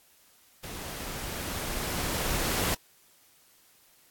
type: noise with level ramp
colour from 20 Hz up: pink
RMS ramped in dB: -40 to -27 dBFS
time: 0.63-2.75 s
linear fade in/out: 10 ms
effects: white hiss -61 dBFS RMS until 4.1 s + AAC 64 kbps